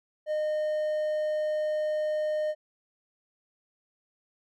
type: tone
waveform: triangle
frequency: 612 Hz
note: D#5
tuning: 29 cents flat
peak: -24 dBFS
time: 0.26-2.55 s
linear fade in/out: 50 ms
effects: none